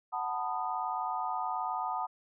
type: chord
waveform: sine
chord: B dominant seventh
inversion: second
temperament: just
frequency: 740.8 / 889 / 987.8 / 1234.7 Hz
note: F#5 / A5 / B5 / D#6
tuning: +2 / +18 / 0 / -14 cents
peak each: -36 / -36 / -38 / -37 dBFS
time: 0.12-2.07 s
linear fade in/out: 20 ms
effects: none